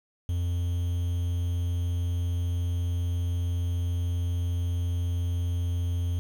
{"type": "tone with quantisation", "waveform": "triangle", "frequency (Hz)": 87.31, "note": "F2", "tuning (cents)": 0, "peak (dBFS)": -23, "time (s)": [0.29, 6.19], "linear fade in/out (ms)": 0, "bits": 8, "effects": []}